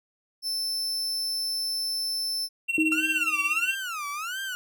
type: tone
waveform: 40% pulse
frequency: 5300 Hz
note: E8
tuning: 9 cents sharp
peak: -26 dBFS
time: 0.42-2.49 s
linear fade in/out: 50 ms
type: tone with tremolo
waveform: triangle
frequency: 2728 Hz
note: F7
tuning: 41 cents flat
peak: -19 dBFS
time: 2.68-3.75 s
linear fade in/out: 20 ms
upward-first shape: sine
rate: 17 Hz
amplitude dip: 80%
type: tone with exponential decay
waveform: sine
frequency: 314.7 Hz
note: D#4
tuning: 20 cents sharp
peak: -20 dBFS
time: 2.78-3.7 s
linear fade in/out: 2 ms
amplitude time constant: 200 ms
type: tone with vibrato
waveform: 30% pulse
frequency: 1347 Hz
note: E6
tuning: 37 cents sharp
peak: -28 dBFS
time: 2.92-4.55 s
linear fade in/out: 0 ms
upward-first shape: sine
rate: 1.5 Hz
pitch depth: 280 cents each way
effects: none